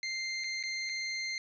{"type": "tone with dropouts", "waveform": "25% pulse", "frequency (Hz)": 2093, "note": "C7", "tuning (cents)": 0, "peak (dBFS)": -30, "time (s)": [0.03, 1.38], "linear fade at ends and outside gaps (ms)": 1, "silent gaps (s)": [[0.438, 0.442], [0.628, 0.636], [0.892, 0.895]], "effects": ["resampled to 16000 Hz"]}